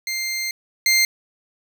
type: tone pair in turn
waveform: 20% pulse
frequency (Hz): 2100 / 2100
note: C7 / C7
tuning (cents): +6 / +6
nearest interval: unison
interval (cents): 0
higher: neither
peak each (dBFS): -18 / -9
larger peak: second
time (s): 0.07-0.51 / 0.86-1.05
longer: first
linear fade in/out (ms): 2
effects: none